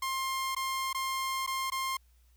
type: tone with dropouts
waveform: sawtooth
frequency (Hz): 1060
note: C6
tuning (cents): +22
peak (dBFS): -27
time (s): 0.02-1.97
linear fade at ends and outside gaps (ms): 5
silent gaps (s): 0.55-0.564 / 0.93-0.946 / 1.465-1.474 / 1.702-1.719
effects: added 60 Hz sine -60 dBFS peak until 2.36 s + white hiss -72 dBFS RMS until 2.36 s